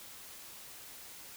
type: silence
effects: white hiss -50 dBFS RMS until 1.36 s